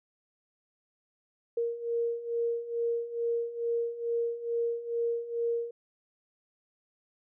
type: beating tone pair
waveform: sine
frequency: 466.2 / 468.5 Hz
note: A#4 / A#4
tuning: 0 / +9 cents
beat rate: 2.3 Hz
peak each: -34 / -30 dBFS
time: 1.57-5.71 s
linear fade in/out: 5 ms
effects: none